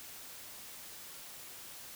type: silence
effects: white hiss -49 dBFS RMS until 1.95 s